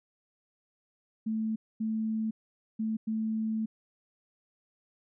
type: tone bursts at uneven times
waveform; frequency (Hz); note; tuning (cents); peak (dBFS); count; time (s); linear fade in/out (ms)
sine; 220; A3; 0; -28; 4; 1.26-1.56 / 1.8-2.31 / 2.79-2.97 / 3.07-3.66; 10
effects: none